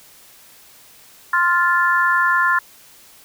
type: chord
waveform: sine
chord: F major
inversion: second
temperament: just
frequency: 1047.7 / 1396.9 / 1746.1 Hz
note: C6 / F6 / A6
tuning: +2 / 0 / -14 cents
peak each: -18 dBFS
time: 1.33-2.59 s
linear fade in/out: 5 ms
effects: white hiss -47 dBFS RMS until 3.24 s